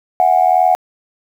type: tone with amplitude modulation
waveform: sine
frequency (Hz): 735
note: F#5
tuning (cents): -12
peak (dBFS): -4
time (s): 0.2-0.75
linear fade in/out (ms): 0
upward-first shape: sine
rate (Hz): 82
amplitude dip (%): 90
effects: tanh soft clip ceiling -1 dBFS + 7-bit